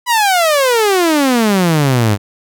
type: exponential sweep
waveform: sawtooth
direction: down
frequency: 1000 to 98 Hz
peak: -6 dBFS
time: 0.06-2.18 s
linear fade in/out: 50 ms
effects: none